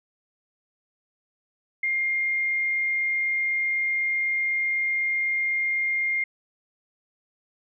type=tone; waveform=sine; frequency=2118 Hz; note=C7; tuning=21 cents sharp; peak=-22 dBFS; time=1.83-6.24 s; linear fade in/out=5 ms; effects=none